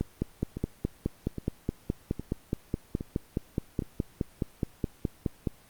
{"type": "two click trains", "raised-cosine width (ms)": 3, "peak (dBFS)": [-21, -14], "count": [5, 27], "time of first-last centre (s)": [[0.57, 3.822], [0.01, 5.472]], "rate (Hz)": [1.23, 4.76], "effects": ["pink hiss -57 dBFS RMS until 5.69 s", "Opus 24 kbps"]}